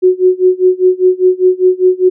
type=tone with tremolo; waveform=sine; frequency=368.1 Hz; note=F#4; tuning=9 cents flat; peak=-3 dBFS; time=0.02-2.1 s; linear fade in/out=20 ms; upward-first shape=sine; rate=5 Hz; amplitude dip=95%; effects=none